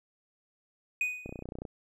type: tone with exponential decay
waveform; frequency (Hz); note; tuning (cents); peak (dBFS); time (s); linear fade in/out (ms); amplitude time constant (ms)
triangle; 2488; D#7; -1; -23; 1.01-1.43; 2; 91
type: click train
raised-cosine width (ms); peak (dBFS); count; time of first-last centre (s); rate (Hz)
2; -26; 13; 1.26-1.652; 30.6
effects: resampled to 32000 Hz